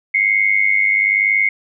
sine tone pair together, 2093 / 2194 Hz, C7 / C#7, 0 / -18 cents, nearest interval minor second, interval 82 cents, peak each -15 dBFS, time 0.14-1.49 s, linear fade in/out 5 ms, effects none

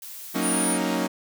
blue noise, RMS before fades -39 dBFS, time 0.02-0.73 s, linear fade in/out 2 ms
sawtooth chord, D# minor seventh, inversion first, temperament equal, 185 / 233.1 / 277.2 / 311.1 Hz, F#3 / A#3 / C#4 / D#4, 0 / 0 / 0 / 0 cents, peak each -25 dBFS, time 0.34-1.08 s, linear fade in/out 20 ms
sine tone, 9600 Hz, D9, 37 cents sharp, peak -24 dBFS, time 0.41-0.79 s, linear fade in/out 50 ms
effects none

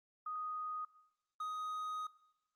sine / triangle tone pair in turn, 1244.5 / 1251 Hz, D#6 / D#6, 0 / +9 cents, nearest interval unison, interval 9 cents, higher second, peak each -39 / -36 dBFS, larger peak second, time 0.26-0.85 / 1.4-2.07 s, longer second, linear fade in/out 5 ms, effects noise-tail reverb RT60 0.8 s tail -18 dB re dry + Opus 48 kbps

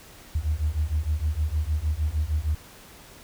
sine beating tone pair, 73.42 / 79.92 Hz, D2 / D#2, 0 / +47 cents, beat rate 6.5 Hz, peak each -25 / -25 dBFS, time 0.35-2.55 s, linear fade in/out 5 ms, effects tanh soft clip ceiling -16 dBFS + pink hiss -48 dBFS RMS until 3.23 s

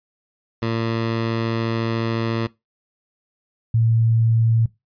15% pulse / sine tone pair in turn, 114.2 / 113.79 Hz, A#2 / A#2, -35 / -41 cents, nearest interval unison, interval 6 cents, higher first, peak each -14 dBFS, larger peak neither, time 0.62-2.47 / 3.74-4.66 s, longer first, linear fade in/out 5 ms, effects noise-tail reverb RT60 0.2 s tail -20 dB re dry + resampled to 11025 Hz

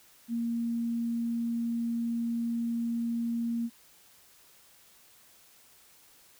sine tone, 233.1 Hz, A#3, in tune, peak -28 dBFS, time 0.28-3.7 s, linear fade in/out 50 ms, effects white hiss -59 dBFS RMS until 6.39 s

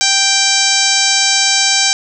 harmonic tone, 784 Hz, G5, in tune, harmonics 1 / 2 / 3 / 4 / 5 / 6 / 7 / 8 / 9 / 10, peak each -22 / -21 / -19 / -21 / -18 / -19 / -17 / -17 / -22 / -22 dBFS, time 0.01-1.93 s, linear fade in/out 0 ms, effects none

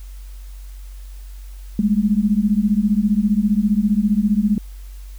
sine beating tone pair, 200.9 / 215.9 Hz, G3 / A3, +43 / -33 cents, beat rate 15 Hz, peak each -17 / -17 dBFS, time 1.79-4.58 s, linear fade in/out 2 ms, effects added 47 Hz sine -32 dBFS peak until 5.18 s + white hiss -51 dBFS RMS until 5.18 s

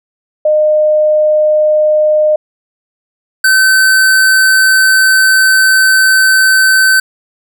sine / square tone pair in turn, 611 / 1534.3 Hz, D#5 / G6, -32 / -38 cents, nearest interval octave + major third, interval 1594 cents, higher second, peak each -6 dBFS, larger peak neither, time 0.45-2.36 / 3.44-7 s, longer second, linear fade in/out 5 ms, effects none

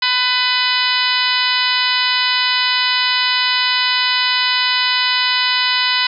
harmonic tone with a mistuned harmonic, 500 Hz, B4, 21 cents sharp, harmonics 2 / 3 / 4 / 5 / 6 / 7 / 8 / 9 / 10, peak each -22 / -23 / -21 / -24 / -21 / -26 / -20 / -26 / -23 dBFS, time 0.02-6.07 s, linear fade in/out 5 ms, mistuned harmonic 9, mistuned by -22 cents, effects none

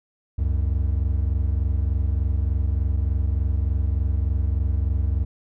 triangle tone pair together, 66.73 / 90.1 Hz, C2 / F#2, +35 / -45 cents, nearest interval perfect fourth, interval 520 cents, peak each -19 / -22 dBFS, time 0.38-5.25 s, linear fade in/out 10 ms, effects none

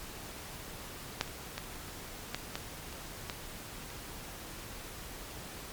clicks, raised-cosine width 0.2 ms, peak -11 / -29 / -18 / -15 / -17 / -28 / -18 / -30 dBFS, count 8, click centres 1.211 / 1.277 / 1.58 / 2.346 / 2.555 / 2.927 / 3.298 / 3.903 s, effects pink hiss -45 dBFS RMS until 5.72 s + MP3 96 kbps

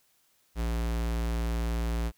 square tone, 57.4 Hz, A#1, 26 cents flat, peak -28 dBFS, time 0.55-2.12 s, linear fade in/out 50 ms, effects white hiss -68 dBFS RMS until 2.17 s

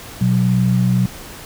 sine tone pair together, 123.47 / 185 Hz, B2 / F#3, 0 / 0 cents, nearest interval perfect fifth, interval 700 cents, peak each -15 dBFS, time 0.21-1.06 s, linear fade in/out 5 ms, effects pink hiss -35 dBFS RMS until 1.45 s

